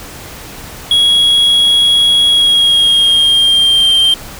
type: tone with pitch glide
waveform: triangle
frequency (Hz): 3322 to 3157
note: G#7 to G7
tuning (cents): 0 to +12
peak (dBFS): -5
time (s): 0.91-4.14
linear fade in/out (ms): 2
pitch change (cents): -88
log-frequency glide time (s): 2.28-3.93
effects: pink hiss -30 dBFS RMS until 4.39 s